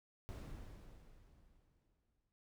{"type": "noise with exponential decay", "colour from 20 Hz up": "brown", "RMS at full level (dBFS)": -45, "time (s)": [0.29, 2.32], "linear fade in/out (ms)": 0, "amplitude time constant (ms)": 440, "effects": []}